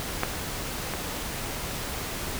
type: clicks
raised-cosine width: 0.5 ms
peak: -8 / -15 dBFS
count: 2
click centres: 0.234 / 0.937 s
effects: pink hiss -33 dBFS RMS until 2.39 s